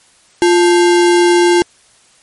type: tone with sample-and-hold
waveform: sine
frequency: 349.2 Hz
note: F4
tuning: in tune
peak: -6 dBFS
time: 0.42-1.62 s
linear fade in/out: 0 ms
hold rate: 1225 Hz
effects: white hiss -49 dBFS RMS until 2.22 s + MP3 48 kbps